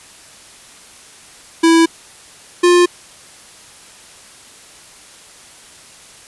square tone pair in turn, 329.6 / 352.8 Hz, E4 / F4, 0 / +18 cents, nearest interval minor second, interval 118 cents, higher second, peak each -8 dBFS, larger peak neither, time 1.63-1.86 / 2.63-2.86 s, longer neither, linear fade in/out 10 ms, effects white hiss -41 dBFS RMS until 6.27 s + resampled to 24000 Hz

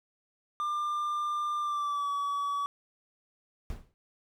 triangle tone with pitch glide, 1195 to 1139.1 Hz, D6 to C#6, +30 to +47 cents, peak -27 dBFS, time 0.6-2.66 s, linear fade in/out 0 ms, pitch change -83 cents, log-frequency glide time 1.59-2.1 s
brown noise with exponential decay, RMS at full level -34 dBFS, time 3.7-3.94 s, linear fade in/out 0 ms, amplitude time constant 51 ms
effects none

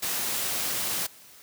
white noise, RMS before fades -29 dBFS, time 0.02-1.07 s, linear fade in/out 10 ms, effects white hiss -51 dBFS RMS until 1.42 s + high-pass 80 Hz 12 dB/octave

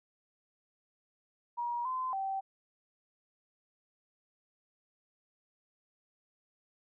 sine tone with pitch steps, 954 / 1028 / 775 Hz, A#5 / C6 / G5, +40 / -31 / -20 cents, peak -32 dBFS, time 1.57-2.41 s, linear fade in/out 20 ms, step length 280 ms, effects none

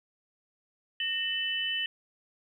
sine tone cluster, 1844 / 2645 / 3001 Hz, A#6 / E7 / F#7, -19 / +5 / +24 cents, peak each -35 / -36 / -30 dBFS, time 1-1.86 s, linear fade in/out 2 ms, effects 11-bit

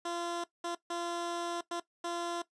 15% pulse tone bursts at uneven times, 343.7 Hz, F4, 28 cents flat, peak -28 dBFS, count 5, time 0.05-0.44 / 0.64-0.75 / 0.9-1.61 / 1.71-1.8 / 2.04-2.42 s, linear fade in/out 5 ms, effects noise-tail reverb RT60 0.1 s tail -17 dB re dry + resampled to 22050 Hz

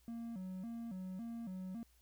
triangle tone with vibrato, 207.7 Hz, G#3, in tune, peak -40 dBFS, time 0.08-1.83 s, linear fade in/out 0 ms, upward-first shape square, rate 1.8 Hz, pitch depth 190 cents each way, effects added 60 Hz sine -68 dBFS peak until 2.01 s + white hiss -73 dBFS RMS until 2.01 s

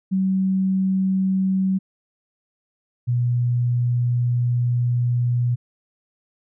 sine tone pair in turn, 190 / 121.64 Hz, F#3 / B2, +46 / -26 cents, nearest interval minor sixth, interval 772 cents, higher first, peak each -17 dBFS, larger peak neither, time 0.11-1.79 / 3.07-5.56 s, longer second, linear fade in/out 20 ms, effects none

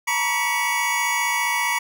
square tone cluster, 906 / 961 / 1137 / 1951 / 2242 Hz, A#5 / B5 / C#6 / B6 / C#7, -50 / -48 / +44 / -22 / +19 cents, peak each -31 / -26 / -32 / -27 / -25 dBFS, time 0.07-1.79 s, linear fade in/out 10 ms, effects none

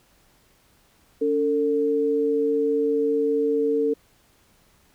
sine tone pair together, 284.1 / 449.2 Hz, C#4 / A4, +43 / +36 cents, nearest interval minor sixth, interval 793 cents, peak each -25 / -20 dBFS, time 1.21-3.94 s, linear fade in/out 10 ms, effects pink hiss -60 dBFS RMS until 4.94 s

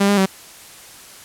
sawtooth tone with pitch steps, 199.3 / 202.7 / 191.4 Hz, G3 / G#3 / G3, +29 / -42 / -41 cents, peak -9 dBFS, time 0-0.261 s, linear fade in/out 10 ms, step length 87 ms, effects white hiss -41 dBFS RMS until 1.24 s + low-pass 12000 Hz 12 dB/octave

